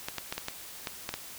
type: clicks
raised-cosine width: 0.2 ms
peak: -15 dBFS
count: 8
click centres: 0.085 / 0.183 / 0.325 / 0.38 / 0.484 / 0.872 / 1.091 / 1.14 s
effects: white hiss -45 dBFS RMS until 1.38 s